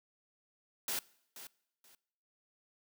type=noise with echo; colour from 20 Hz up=white; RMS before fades=-36 dBFS; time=0.88-0.99 s; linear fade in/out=2 ms; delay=480 ms; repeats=2; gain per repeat=-13 dB; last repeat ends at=1.95 s; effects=noise-tail reverb RT60 0.8 s tail -23 dB re dry + high-pass 200 Hz 12 dB/octave